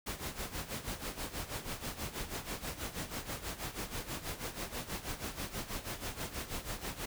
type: noise with tremolo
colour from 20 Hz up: pink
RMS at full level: -38 dBFS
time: 0.06-7.06 s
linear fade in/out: 10 ms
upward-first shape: sine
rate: 6.2 Hz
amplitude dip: 75%
effects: none